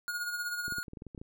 square tone with tremolo, 1437 Hz, F6, 49 cents sharp, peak -32 dBFS, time 0.08-0.83 s, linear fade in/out 0 ms, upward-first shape sine, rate 16 Hz, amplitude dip 50%
clicks, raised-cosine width 3 ms, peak -31 dBFS, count 11, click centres 0.681 / 0.723 / 0.784 / 0.882 / 0.934 / 0.972 / 1.021 / 1.067 / 1.148 / 1.178 / 1.215 s
effects none

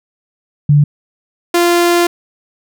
sine / sawtooth tone pair in turn, 146.2 / 346.5 Hz, D3 / F4, -7 / -14 cents, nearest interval octave + minor third, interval 1493 cents, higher second, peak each -5 dBFS, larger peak neither, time 0.69-0.84 / 1.54-2.07 s, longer second, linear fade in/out 5 ms, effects none

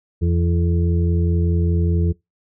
harmonic tone with a mistuned harmonic, 84.9 Hz, F2, 48 cents flat, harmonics 1 / 2 / 4 / 5, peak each -16 / -22 / -28 / -30 dBFS, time 0.21-2.13 s, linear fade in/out 20 ms, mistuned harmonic 5, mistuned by +27 cents, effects noise-tail reverb RT60 0.2 s tail -24 dB re dry

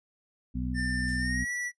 harmonic tone, 62.2 Hz, B1, 13 cents sharp, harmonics 1 / 2 / 3 / 4, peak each -33 / -37 / -36 / -34 dBFS, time 0.54-1.45 s, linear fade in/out 20 ms
square tone with pitch glide, 1790 to 1952 Hz, A6 to B6, +29 to -21 cents, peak -32 dBFS, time 0.74-1.72 s, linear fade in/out 50 ms, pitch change +150 cents, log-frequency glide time 1.18-1.51 s
violet noise with exponential decay, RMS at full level -43 dBFS, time 1.08-1.44 s, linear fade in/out 2 ms, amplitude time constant 78 ms
effects noise-tail reverb RT60 0.1 s tail -18 dB re dry + resampled to 22050 Hz

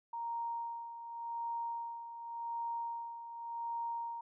sine tone with tremolo, 932.3 Hz, A#5, in tune, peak -35 dBFS, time 0.13-4.21 s, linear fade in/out 5 ms, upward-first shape sine, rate 0.88 Hz, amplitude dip 65%, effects none

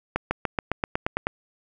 accelerating click train, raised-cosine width 0.5 ms, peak -8 dBFS, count 10, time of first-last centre 0.16-1.269 s, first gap 150 ms, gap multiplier 0.95, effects none

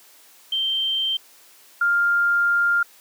sine tone pair in turn, 3136 / 1400.4 Hz, G7 / F6, 0 / +4 cents, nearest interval octave + major second, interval 1396 cents, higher first, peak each -20 / -16 dBFS, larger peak second, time 0.52-1.17 / 1.81-2.83 s, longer second, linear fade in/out 5 ms, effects white hiss -51 dBFS RMS until 3 s + high-pass 300 Hz 12 dB/octave

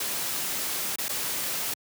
white noise with dropouts, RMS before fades -30 dBFS, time 0-1.74 s, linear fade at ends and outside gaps 5 ms, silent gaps 0.959-0.984 / 1.084-1.091 s, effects high-pass 100 Hz 12 dB/octave

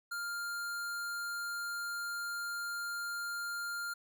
square tone, 1400 Hz, F6, 4 cents sharp, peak -37 dBFS, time 0.11-3.94 s, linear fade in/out 10 ms, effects none

